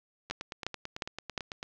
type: two click trains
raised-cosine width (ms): 0.2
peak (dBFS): -14 / -20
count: 4 / 13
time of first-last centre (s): 0.31-1.378 / 0.3-1.629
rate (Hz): 2.81 / 9.03
effects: low-pass 6000 Hz 12 dB/octave + 9-bit